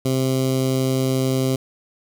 15% pulse tone with notch filter, 131.4 Hz, C3, 8 cents sharp, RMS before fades -20 dBFS, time 0.05-1.56 s, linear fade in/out 5 ms, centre 1600 Hz, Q 0.63, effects none

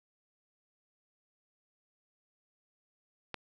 click, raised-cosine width 0.3 ms, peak -21 dBFS, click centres 3.343 s, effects none

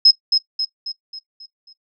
sine tone with echo, 5140 Hz, E8, 45 cents flat, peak -6 dBFS, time 0.05-0.11 s, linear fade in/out 5 ms, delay 270 ms, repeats 6, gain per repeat -6 dB, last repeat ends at 1.73 s, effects noise-tail reverb RT60 0.1 s tail -18 dB re dry

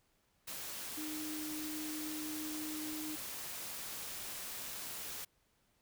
sine tone in noise, 307.6 Hz, D#4, 20 cents flat, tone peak -41 dBFS, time 0.97-3.16 s, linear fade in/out 10 ms, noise white, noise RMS -44 dBFS, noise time 0.47-5.25 s, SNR 0 dB, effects pink hiss -75 dBFS RMS until 5.81 s

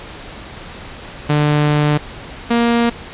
sawtooth tone pair in turn, 148.6 / 235.1 Hz, D3 / A#3, +21 / +15 cents, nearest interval minor sixth, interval 794 cents, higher second, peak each -8 dBFS, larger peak neither, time 1.29-1.98 / 2.5-2.9 s, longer first, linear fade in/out 10 ms, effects pink hiss -33 dBFS RMS until 3.13 s + resampled to 8000 Hz

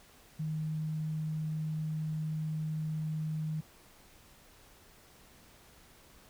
sine tone, 155.9 Hz, D#3, 4 cents sharp, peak -32 dBFS, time 0.39-3.61 s, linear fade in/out 10 ms, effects pink hiss -59 dBFS RMS until 6.29 s

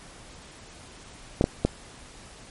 clicks, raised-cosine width 2 ms, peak -6 dBFS, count 3, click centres 1.411 / 1.441 / 1.65 s, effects pink hiss -47 dBFS RMS until 2.5 s + MP3 48 kbps

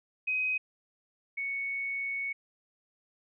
sine tone pair in turn, 2519 / 2219 Hz, D#7 / C#7, +21 / +1 cents, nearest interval major second, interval 220 cents, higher first, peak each -27 / -31 dBFS, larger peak first, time 0.27-0.58 / 1.37-2.33 s, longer second, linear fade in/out 10 ms, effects none

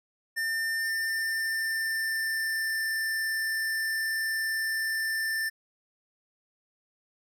square tone with pitch glide, 1800 to 1780.4 Hz, A6 to A6, +39 to +20 cents, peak -28 dBFS, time 0.36-5.5 s, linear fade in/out 20 ms, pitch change -19 cents, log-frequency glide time 0.73-2.85 s, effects none

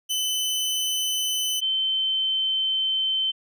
sawtooth / sine tone pair in turn, 3029 / 3086 Hz, F#7 / G7, +40 / -28 cents, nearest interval unison, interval 32 cents, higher second, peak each -20 / -21 dBFS, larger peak first, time 0.09-1.61 / 1.61-3.32 s, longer second, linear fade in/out 20 ms, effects none

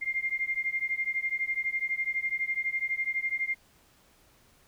sine beating tone pair, 2105 / 2117 Hz, C7 / C7, +10 / +20 cents, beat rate 12 Hz, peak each -31 dBFS, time 0.01-3.55 s, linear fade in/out 20 ms, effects pink hiss -62 dBFS RMS until 4.67 s

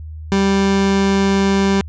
30% pulse tone, 196 Hz, G3, in tune, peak -10 dBFS, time 0.32-1.81 s, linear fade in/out 0 ms, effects added 78 Hz sine -28 dBFS peak until 1.88 s + resampled to 16000 Hz

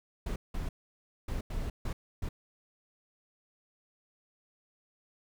brown noise bursts at uneven times, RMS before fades -34 dBFS, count 6, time 0.26-0.36 / 0.54-0.69 / 1.28-1.41 / 1.5-1.7 / 1.85-1.93 / 2.22-2.29 s, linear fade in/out 5 ms, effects none

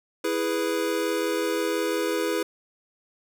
square chord, E major, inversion none, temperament equal, 329.6 / 415.3 / 493.9 Hz, E4 / G#4 / B4, 0 / 0 / 0 cents, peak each -29 dBFS, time 0.24-2.43 s, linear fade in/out 5 ms, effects none

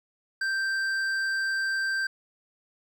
sine tone with hard clipping, 1568 Hz, G6, in tune, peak -27 dBFS, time 0.41-2.07 s, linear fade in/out 5 ms, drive 8 dB, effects none

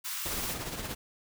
white high-pass noise, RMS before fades -36 dBFS, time 0.04-0.55 s, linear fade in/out 20 ms, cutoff 900 Hz, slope 48 dB/octave
pink noise with tremolo, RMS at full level -35 dBFS, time 0.25-0.95 s, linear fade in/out 10 ms, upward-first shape triangle, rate 17 Hz, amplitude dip 55%
effects none

